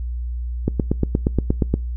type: click train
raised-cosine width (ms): 3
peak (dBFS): -4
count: 10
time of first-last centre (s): 0.68-1.74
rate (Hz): 8.49
effects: noise-tail reverb RT60 0.3 s tail -25 dB re dry + added 60 Hz sine -23 dBFS peak until 1.96 s